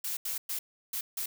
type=noise bursts at uneven times; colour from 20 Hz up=blue; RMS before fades=-34 dBFS; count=5; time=0.04-0.17 / 0.25-0.38 / 0.49-0.59 / 0.93-1.01 / 1.17-1.26 s; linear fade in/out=5 ms; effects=none